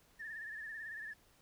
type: tone with vibrato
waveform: triangle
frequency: 1765 Hz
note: A6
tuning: 5 cents sharp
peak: -39 dBFS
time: 0.19-1.14 s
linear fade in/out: 20 ms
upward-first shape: sine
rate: 18 Hz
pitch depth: 70 cents each way
effects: tanh soft clip ceiling -41 dBFS + pink hiss -68 dBFS RMS until 1.41 s